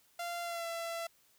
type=tone with pitch glide; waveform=sawtooth; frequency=691 to 671.3 Hz; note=F5 to E5; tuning=-19 to +31 cents; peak=-33 dBFS; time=0.19-1.07 s; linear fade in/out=5 ms; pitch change=-50 cents; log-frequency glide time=0.43-0.66 s; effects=white hiss -68 dBFS RMS until 1.38 s